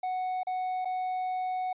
triangle tone with dropouts, 740 Hz, F#5, in tune, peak -27 dBFS, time 0.03-1.73 s, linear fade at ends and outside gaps 5 ms, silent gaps 0.433-0.469 / 0.848-0.854 s, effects resampled to 8000 Hz

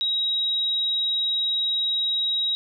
sine tone, 3820 Hz, A#7, 42 cents sharp, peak -21 dBFS, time 0.01-2.55 s, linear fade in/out 0 ms, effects none

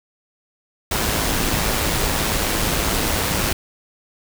pink noise with amplitude modulation, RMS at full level -19 dBFS, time 0.91-3.53 s, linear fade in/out 5 ms, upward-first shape sine, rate 108 Hz, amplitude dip 35%, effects none

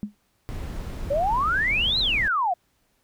sine tone with exponential decay, 207.7 Hz, G#3, in tune, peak -22 dBFS, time 0.03-0.15 s, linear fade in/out 0 ms, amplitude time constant 24 ms
brown noise, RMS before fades -32 dBFS, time 0.49-2.28 s, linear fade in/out 0 ms
sine exponential two-way sweep, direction up then down, 540 to 4186 to 676 Hz, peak -20 dBFS, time 1.1-2.54 s, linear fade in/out 10 ms, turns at 1.99 s
effects pink hiss -68 dBFS RMS until 3.03 s

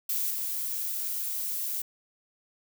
violet noise with level steps, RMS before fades -29 / -32 dBFS, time 0.09-1.82 s, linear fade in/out 5 ms, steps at 0.3 s, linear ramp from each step 5 ms, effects none

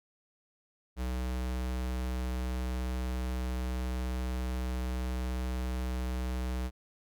square tone, 62.8 Hz, B1, 30 cents sharp, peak -32 dBFS, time 0.96-6.71 s, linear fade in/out 50 ms, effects none

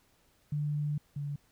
sine tone pair in turn, 147.9 / 143.94 Hz, D3 / D3, +13 / -34 cents, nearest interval unison, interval 47 cents, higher first, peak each -29 / -33 dBFS, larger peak first, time 0.52-0.98 / 1.16-1.36 s, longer first, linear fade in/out 5 ms, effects pink hiss -68 dBFS RMS until 1.51 s

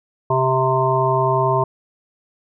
harmonic tone, 130.81 Hz, C3, in tune, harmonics 1 / 3 / 5 / 7 / 8, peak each -21 / -21 / -21 / -21 / -21 dBFS, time 0.3-1.64 s, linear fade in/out 5 ms, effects none

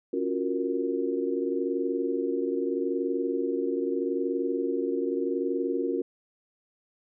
sine chord, Gb major seventh, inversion second, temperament equal, 277.2 / 349.2 / 370 / 466.2 Hz, Db4 / F4 / Gb4 / Bb4, 0 / 0 / 0 / 0 cents, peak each -31 dBFS, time 0.13-6.02 s, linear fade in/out 5 ms, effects none

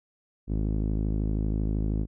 sawtooth tone with low-pass filter, 52.8 Hz, G#1, 29 cents sharp, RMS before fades -27 dBFS, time 0.47-2.07 s, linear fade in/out 50 ms, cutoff 290 Hz, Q 1.5, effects none

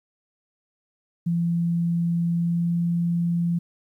sine tone with pitch glide, 170 to 171.08 Hz, F3 to F3, -46 to -35 cents, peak -20 dBFS, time 1.26-3.59 s, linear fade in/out 10 ms, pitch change +11 cents, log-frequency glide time 2.33-2.75 s, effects 10-bit

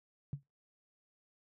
sine tone with exponential decay, 140.7 Hz, C#3, 26 cents sharp, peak -31 dBFS, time 0.33-0.43 s, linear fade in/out 0 ms, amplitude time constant 21 ms, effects noise-tail reverb RT60 0.2 s tail -23 dB re dry + high-pass 60 Hz 12 dB/octave

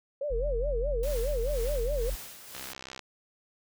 sine tone with vibrato, 520 Hz, C5, 11 cents flat, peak -29 dBFS, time 0.21-2.1 s, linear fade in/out 5 ms, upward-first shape sine, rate 4.8 Hz, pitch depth 240 cents each way
triangle tone, 43.59 Hz, F1, 3 cents flat, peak -27 dBFS, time 0.3-2.16 s, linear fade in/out 20 ms
white noise with tremolo, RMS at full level -42 dBFS, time 1.03-2.73 s, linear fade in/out 2 ms, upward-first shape sine, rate 2 Hz, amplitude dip 55%
click train, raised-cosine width 0.2 ms, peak -23 dBFS, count 30, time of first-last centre 2.55-2.993 s, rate 65.5 Hz
effects none

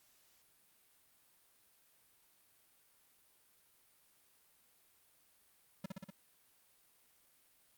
square tone with echo, 191 Hz, G3, 45 cents flat, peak -39 dBFS, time 5.84-5.86 s, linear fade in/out 5 ms, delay 61 ms, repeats 4, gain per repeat -2 dB, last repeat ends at 6.104 s, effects white hiss -70 dBFS RMS until 7.77 s + Opus 48 kbps

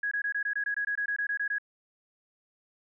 sine tone bursts, 1661.2 Hz, G#6, in tune, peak -27 dBFS, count 15, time 0.03-1.584 s, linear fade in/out 5 ms, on 84 ms, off 21 ms, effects none

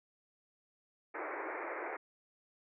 pink band-pass noise, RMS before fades -41 dBFS, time 1.14-1.97 s, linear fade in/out 10 ms, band 310 to 2300 Hz, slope 96 dB/octave, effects none

